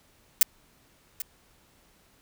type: noise with echo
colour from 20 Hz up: blue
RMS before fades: -17 dBFS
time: 0.41-0.43 s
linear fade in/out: 2 ms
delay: 790 ms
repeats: 1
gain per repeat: -15 dB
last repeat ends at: 1.22 s
effects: pink hiss -62 dBFS RMS until 2.21 s